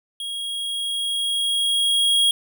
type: tone with level ramp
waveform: square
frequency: 3288 Hz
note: G#7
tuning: 18 cents flat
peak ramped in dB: -28 to -15 dBFS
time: 0.2-2.31 s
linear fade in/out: 2 ms
effects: none